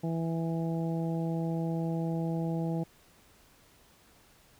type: harmonic tone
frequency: 164.81 Hz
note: E3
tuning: in tune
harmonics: 1 / 2 / 3 / 4 / 5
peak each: -30 / -36 / -40 / -42 / -44 dBFS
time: 0.03-2.84 s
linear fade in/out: 10 ms
effects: pink hiss -61 dBFS RMS until 4.59 s